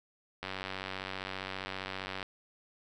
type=click train; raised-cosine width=0.3 ms; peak=-21 dBFS; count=172; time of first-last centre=0.43-2.228 s; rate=95.1 Hz; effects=none